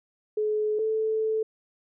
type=tone pair in turn; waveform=sine; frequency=426.4 / 438.4 Hz; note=G#4 / A4; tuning=+46 / -6 cents; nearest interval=unison; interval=48 cents; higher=second; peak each=-23 dBFS; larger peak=neither; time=0.37-0.79 / 0.79-1.43 s; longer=second; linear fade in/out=5 ms; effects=none